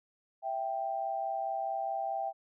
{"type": "tone pair together", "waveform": "sine", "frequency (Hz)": [659.3, 784], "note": ["E5", "G5"], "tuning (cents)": [0, 0], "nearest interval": "minor third", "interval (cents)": 300, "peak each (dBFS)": [-36, -33], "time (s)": [0.42, 2.33], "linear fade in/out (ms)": 50, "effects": []}